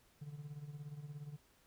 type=tone with tremolo; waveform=triangle; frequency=146.83 Hz; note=D3; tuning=in tune; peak=-40 dBFS; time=0.21-1.37 s; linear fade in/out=10 ms; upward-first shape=sine; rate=17 Hz; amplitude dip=75%; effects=tanh soft clip ceiling -36 dBFS + pink hiss -70 dBFS RMS until 1.66 s

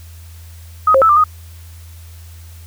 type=tone with pitch steps; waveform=sine; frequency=1256 / 535 / 1312 / 1188 / 1245 Hz; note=D#6 / C5 / E6 / D6 / D#6; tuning=+16 / +38 / -9 / +20 / +1 cents; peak=-7 dBFS; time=0.87-1.24 s; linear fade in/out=5 ms; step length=74 ms; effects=added 83 Hz sine -34 dBFS peak until 2.66 s + white hiss -46 dBFS RMS until 2.66 s

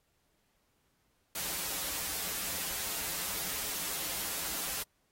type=noise with comb filter; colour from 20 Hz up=white; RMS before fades=-36 dBFS; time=1.35-4.83 s; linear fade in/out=5 ms; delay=8.2 ms; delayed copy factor=-0.55; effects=pink hiss -75 dBFS RMS until 5.11 s + AAC 48 kbps

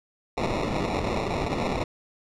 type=noise with sample-and-hold; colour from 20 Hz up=white; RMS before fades=-27 dBFS; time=0.37-1.84 s; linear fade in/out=5 ms; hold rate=1575 Hz; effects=low-pass 5000 Hz 12 dB/octave

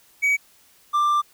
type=tone pair in turn; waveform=triangle; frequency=2266 / 1183.2 Hz; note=C#7 / D6; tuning=+37 / +13 cents; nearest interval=major seventh; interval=1124 cents; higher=first; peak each=-15 dBFS; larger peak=neither; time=0.22-0.37 / 0.93-1.22 s; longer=second; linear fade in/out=20 ms; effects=white hiss -56 dBFS RMS until 1.33 s

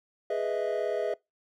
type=chord; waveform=triangle; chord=E major seventh; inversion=first; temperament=equal; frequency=415.3 / 493.9 / 622.3 / 659.3 Hz; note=G#4 / B4 / D#5 / E5; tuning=0 / 0 / 0 / 0 cents; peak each=-30 / -31 / -30 / -30 dBFS; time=0.3-1.14 s; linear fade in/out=5 ms; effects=noise-tail reverb RT60 0.2 s tail -24 dB re dry + tanh soft clip ceiling -16 dBFS

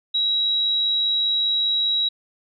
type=tone; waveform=sine; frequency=3865 Hz; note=B7; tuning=38 cents flat; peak=-18 dBFS; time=0.14-2.09 s; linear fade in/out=10 ms; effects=none

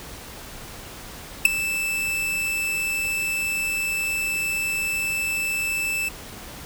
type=tone with ADSR envelope; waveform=45% pulse; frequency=2637 Hz; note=E7; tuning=in tune; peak=-6 dBFS; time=1.45-6.09 s; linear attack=4 ms; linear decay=10 ms; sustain=-17 dB; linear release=8 ms; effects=pink hiss -39 dBFS RMS until 6.65 s

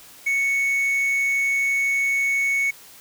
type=tone with quantisation; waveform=triangle; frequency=2217 Hz; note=C#7; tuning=in tune; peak=-17 dBFS; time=0.26-2.71 s; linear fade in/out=10 ms; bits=7; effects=white hiss -46 dBFS RMS until 3 s

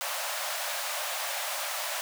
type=high-pass noise; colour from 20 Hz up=pink; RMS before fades=-33 dBFS; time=0.01-2.01 s; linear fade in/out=0 ms; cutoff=550 Hz; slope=96 dB/octave; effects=none

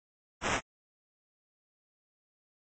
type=noise with sample-and-hold; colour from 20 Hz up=blue; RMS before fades=-30 dBFS; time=0.41-0.61 s; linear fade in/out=50 ms; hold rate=4410 Hz; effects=MP3 32 kbps

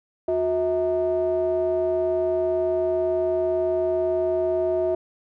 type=ring-modulated tone; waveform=triangle; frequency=141 Hz; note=C#3; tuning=30 cents sharp; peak=-15 dBFS; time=0.28-4.95 s; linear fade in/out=5 ms; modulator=504 Hz; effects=none

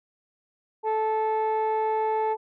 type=tone pair together; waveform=sine; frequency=436.8 / 873.6 Hz; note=A4 / A5; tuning=-13 / -13 cents; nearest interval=octave; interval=1200 cents; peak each=-23 / -22 dBFS; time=0.83-2.37 s; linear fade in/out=50 ms; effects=tanh soft clip ceiling -20 dBFS

